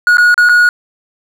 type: tone with dropouts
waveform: triangle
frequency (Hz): 1450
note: F#6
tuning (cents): -35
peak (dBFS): -3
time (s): 0.07-0.69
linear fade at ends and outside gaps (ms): 1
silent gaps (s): 0.171-0.182 / 0.343-0.378 / 0.489-0.494
effects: none